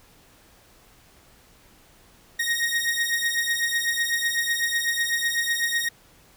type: beating tone pair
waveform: sawtooth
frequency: 1864.7 / 1872.7 Hz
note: A#6 / A#6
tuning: 0 / +7 cents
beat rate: 8 Hz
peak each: -22 dBFS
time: 2.39-5.89 s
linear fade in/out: 10 ms
effects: pink hiss -55 dBFS RMS until 6.36 s